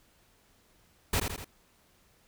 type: noise with echo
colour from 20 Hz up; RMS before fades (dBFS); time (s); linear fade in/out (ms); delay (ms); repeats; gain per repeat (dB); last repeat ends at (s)
pink; -27; 1.13-1.2; 5; 82; 3; -5; 1.446
effects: pink hiss -65 dBFS RMS until 2.27 s